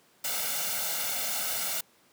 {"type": "noise with comb filter", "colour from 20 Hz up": "white", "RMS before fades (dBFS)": -31, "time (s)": [0.24, 1.81], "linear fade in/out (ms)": 5, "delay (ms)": 1.4, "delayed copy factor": 0.75, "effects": ["pink hiss -62 dBFS RMS until 2.12 s", "high-pass 200 Hz 12 dB/octave"]}